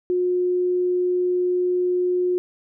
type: tone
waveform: sine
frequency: 360.2 Hz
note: F#4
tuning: 46 cents flat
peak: -18 dBFS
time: 0.1-2.38 s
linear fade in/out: 0 ms
effects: none